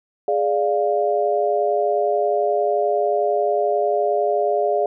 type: chord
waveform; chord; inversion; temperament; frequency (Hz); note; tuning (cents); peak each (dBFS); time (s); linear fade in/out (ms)
sine; D diminished; second; equal; 415.3 / 587.3 / 698.5; Ab4 / D5 / F5; 0 / 0 / 0; -21; 0.28-4.86; 2
effects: none